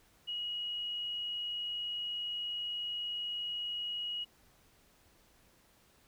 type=tone; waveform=sine; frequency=2900 Hz; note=F#7; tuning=35 cents flat; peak=-35 dBFS; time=0.27-4.25 s; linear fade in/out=20 ms; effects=pink hiss -66 dBFS RMS until 6.07 s